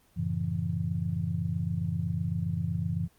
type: chord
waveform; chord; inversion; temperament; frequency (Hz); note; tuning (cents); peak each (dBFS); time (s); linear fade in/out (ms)
sine; F# minor seventh; none; just; 92.5 / 111 / 138.75 / 166.5; F#2 / A2 / C#3 / E3; 0 / +16 / +2 / +18; -33 / -35 / -35 / -31; 0.16-3.08; 20
effects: pink hiss -64 dBFS RMS until 3.18 s + Opus 24 kbps